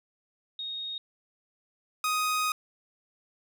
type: tone pair in turn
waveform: sine / sawtooth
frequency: 3729 / 1250.2 Hz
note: A#7 / D#6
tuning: 0 / +8 cents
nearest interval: octave + perfect fifth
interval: 1892 cents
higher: first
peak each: -33 / -22 dBFS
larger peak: second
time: 0.59-0.98 / 2.04-2.52 s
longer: second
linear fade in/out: 2 ms
effects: none